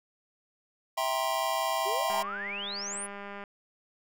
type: chord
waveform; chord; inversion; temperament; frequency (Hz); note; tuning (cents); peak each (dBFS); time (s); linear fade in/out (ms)
square; C dominant seventh; first; just; 654.1 / 784.9 / 941.9 / 1046.5; E5 / G5 / Bb5 / C6; -14 / +2 / +18 / 0; -33 / -34 / -36 / -33; 0.97-2.23; 10
type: exponential sweep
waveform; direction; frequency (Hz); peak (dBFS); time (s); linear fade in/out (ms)
sine; up; 370.2 to 10548; -34; 1.85-3.07; 20
type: click train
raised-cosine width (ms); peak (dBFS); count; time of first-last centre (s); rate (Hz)
0.5; -27; 270; 2.1-3.438; 201
effects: none